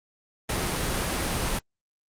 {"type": "noise", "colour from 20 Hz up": "pink", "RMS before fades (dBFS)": -27, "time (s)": [0.49, 1.59], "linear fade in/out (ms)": 5, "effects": ["low-pass 12000 Hz 12 dB/octave", "Opus 32 kbps"]}